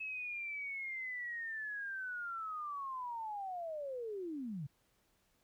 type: linear sweep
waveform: sine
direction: down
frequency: 2594 to 130 Hz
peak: -39 dBFS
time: 0-4.67 s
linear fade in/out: 10 ms
effects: pink hiss -75 dBFS RMS until 5.43 s